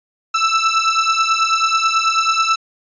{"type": "beating tone pair", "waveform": "sawtooth", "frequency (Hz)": [1318.5, 1327.7], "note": ["E6", "E6"], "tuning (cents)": [0, 12], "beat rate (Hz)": 9.2, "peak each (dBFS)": -13, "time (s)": [0.34, 2.56], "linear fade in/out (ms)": 10, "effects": ["resampled to 16000 Hz"]}